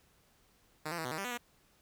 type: tone with pitch steps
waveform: 5% pulse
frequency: 154.3 / 171.9 / 160.6 / 124.9 / 157.4 / 196.8 / 246.4 / 240.6 Hz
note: D#3 / F3 / E3 / B2 / D#3 / G3 / B3 / B3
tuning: -14 / -27 / -45 / +20 / +20 / +7 / -4 / -45 cents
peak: -25 dBFS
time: 0.85-1.378 s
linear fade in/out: 10 ms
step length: 66 ms
effects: pink hiss -68 dBFS RMS until 1.81 s